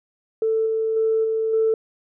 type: tone with level steps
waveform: sine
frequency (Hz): 443.7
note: A4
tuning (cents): +14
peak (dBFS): -17 / -19 / -16 / -19 / -15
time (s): 0.42-1.74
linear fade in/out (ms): 2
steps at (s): 0.66 / 0.96 / 1.24 / 1.53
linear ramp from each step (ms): 5
effects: tanh soft clip ceiling -11 dBFS